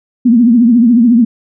sine tone with vibrato, 236.4 Hz, A#3, 24 cents sharp, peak -4 dBFS, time 0.25-1.25 s, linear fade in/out 10 ms, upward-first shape triangle, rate 14 Hz, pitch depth 140 cents each way, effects none

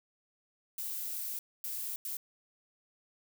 violet noise bursts at uneven times, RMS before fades -38 dBFS, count 3, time 0.78-1.39 / 1.64-1.96 / 2.05-2.17 s, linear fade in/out 2 ms, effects none

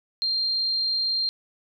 sine tone, 4186 Hz, C8, in tune, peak -22 dBFS, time 0.22-1.29 s, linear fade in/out 0 ms, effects none

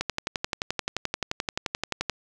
click train, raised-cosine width 0.2 ms, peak -9 dBFS, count 25, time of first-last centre 0.01-2.097 s, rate 11.5 Hz, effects none

